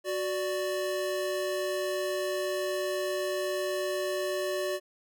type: tone pair together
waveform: square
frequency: 370 / 587.3 Hz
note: F#4 / D5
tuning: 0 / 0 cents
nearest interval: minor sixth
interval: 800 cents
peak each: -33 / -32 dBFS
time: 0.04-4.8 s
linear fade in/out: 50 ms
effects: none